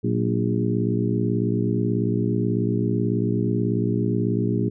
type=harmonic tone with a mistuned harmonic; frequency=58.27 Hz; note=A#1; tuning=in tune; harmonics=2 / 3 / 4 / 5 / 6 / 7; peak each=-24 / -26 / -27 / -28 / -29 / -29 dBFS; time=0.03-4.7 s; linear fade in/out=20 ms; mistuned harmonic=3; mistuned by=+91 cents; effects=none